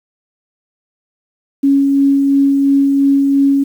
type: tone with tremolo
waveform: sine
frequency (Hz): 277.2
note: C#4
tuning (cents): 0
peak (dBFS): -7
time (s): 1.63-3.64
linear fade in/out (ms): 10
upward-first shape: sine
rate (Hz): 2.9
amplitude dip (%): 25
effects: 7-bit